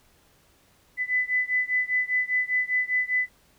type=beating tone pair; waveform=sine; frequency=2000 / 2005 Hz; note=B6 / B6; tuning=+21 / +26 cents; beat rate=5 Hz; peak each=-25 / -26 dBFS; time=0.97-3.29 s; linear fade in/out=50 ms; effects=pink hiss -61 dBFS RMS until 3.58 s